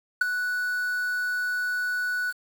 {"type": "tone with ADSR envelope", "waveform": "triangle", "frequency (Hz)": 1480, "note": "F#6", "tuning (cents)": 0, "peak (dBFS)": -13, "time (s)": [0.21, 2.33], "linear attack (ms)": 6, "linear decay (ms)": 13, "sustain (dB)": -10, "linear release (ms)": 35, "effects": ["7-bit"]}